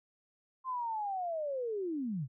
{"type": "linear sweep", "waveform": "sine", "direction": "down", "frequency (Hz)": [1055, 116.54], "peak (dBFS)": -33, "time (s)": [0.64, 2.28], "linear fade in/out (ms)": 50, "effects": []}